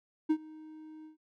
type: tone with ADSR envelope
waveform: triangle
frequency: 311.8 Hz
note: D#4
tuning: 4 cents sharp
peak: -20 dBFS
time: 0.29-1.17 s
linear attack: 16 ms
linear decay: 65 ms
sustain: -24 dB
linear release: 120 ms
effects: none